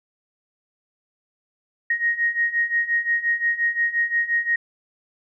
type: beating tone pair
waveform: sine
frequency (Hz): 1870 / 1875.7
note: A#6 / A#6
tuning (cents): +5 / +10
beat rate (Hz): 5.7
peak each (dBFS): -24 / -21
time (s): 1.9-4.56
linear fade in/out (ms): 5
effects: none